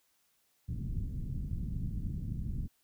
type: low-pass noise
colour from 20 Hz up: pink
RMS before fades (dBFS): -36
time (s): 0.68-2.68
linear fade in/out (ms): 20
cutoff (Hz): 200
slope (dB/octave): 24
effects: white hiss -73 dBFS RMS until 2.83 s